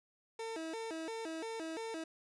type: tone with vibrato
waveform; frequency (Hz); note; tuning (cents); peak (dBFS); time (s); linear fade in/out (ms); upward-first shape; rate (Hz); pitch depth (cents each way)
30% pulse; 381.8; G4; -46; -37; 0.39-2.04; 5; square; 2.9; 290
effects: resampled to 22050 Hz